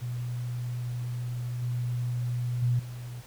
sine tone with level steps, 121.9 Hz, B2, 22 cents flat, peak -30 / -27 / -22 / -36 dBFS, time 0.01-3.22 s, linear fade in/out 20 ms, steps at 1.62 / 2.62 / 2.79 s, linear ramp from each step 5 ms, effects pink hiss -51 dBFS RMS until 3.26 s

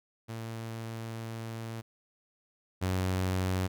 sawtooth tone pair in turn, 113.4 / 92.99 Hz, A#2 / F#2, -47 / +9 cents, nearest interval minor third, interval 344 cents, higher first, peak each -33 / -24 dBFS, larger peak second, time 0.28-1.82 / 2.81-3.68 s, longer first, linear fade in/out 20 ms, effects none

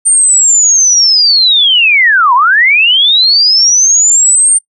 sine linear two-way sweep, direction down then up, 8900 to 932.3 to 8900 Hz, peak -4 dBFS, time 0.05-4.59 s, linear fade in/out 20 ms, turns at 2.34 s, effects noise-tail reverb RT60 0.1 s tail -23 dB re dry

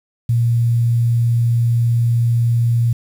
sine tone with quantisation, 117.7 Hz, A#2, 17 cents sharp, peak -12 dBFS, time 0.29-2.93 s, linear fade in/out 5 ms, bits 7, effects none

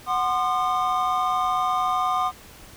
triangle chord, C diminished, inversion second, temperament equal with one note detuned, 740 / 1046.5 / 1214.7 Hz, Gb5 / C6 / Eb6, 0 / 0 / -42 cents, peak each -23 / -25 / -22 dBFS, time 0.06-2.32 s, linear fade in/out 50 ms, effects pink hiss -46 dBFS RMS until 2.76 s

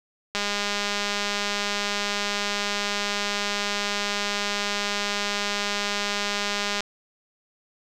click train, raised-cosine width 0.2 ms, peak -9 dBFS, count 1318, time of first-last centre 0.35-6.806 s, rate 204 Hz, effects none

